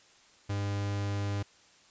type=tone; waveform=45% pulse; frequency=101 Hz; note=G#2; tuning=48 cents flat; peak=-30 dBFS; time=0.49-1.43 s; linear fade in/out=10 ms; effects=white hiss -60 dBFS RMS until 1.9 s + resampled to 16000 Hz